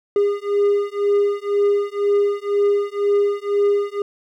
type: beating tone pair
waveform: triangle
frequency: 405.6 / 407.6 Hz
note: G#4 / G#4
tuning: -41 / -32 cents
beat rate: 2 Hz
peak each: -17 dBFS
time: 0.16-4.02 s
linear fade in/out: 2 ms
effects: none